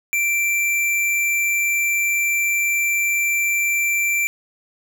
square tone, 2349 Hz, D7, in tune, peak -18 dBFS, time 0.13-4.27 s, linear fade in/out 0 ms, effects none

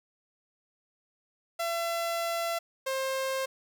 sawtooth tone pair in turn, 675 / 530.9 Hz, E5 / C5, +41 / +25 cents, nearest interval major third, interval 416 cents, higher first, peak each -25 dBFS, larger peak neither, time 1.59-2.59 / 2.86-3.46 s, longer first, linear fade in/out 10 ms, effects none

